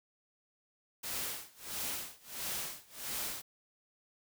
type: noise with tremolo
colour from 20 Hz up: white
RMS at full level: -37 dBFS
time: 1.03-3.42 s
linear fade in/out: 10 ms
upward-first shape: sine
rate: 1.5 Hz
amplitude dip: 95%
effects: none